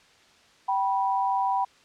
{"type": "tone pair together", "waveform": "sine", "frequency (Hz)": [776, 978.8], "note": ["G5", "B5"], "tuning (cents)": [-18, -16], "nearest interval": "major third", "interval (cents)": 402, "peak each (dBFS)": -25, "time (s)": [0.68, 1.65], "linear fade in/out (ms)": 10, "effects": ["white hiss -57 dBFS RMS until 1.84 s", "low-pass 5000 Hz 12 dB/octave"]}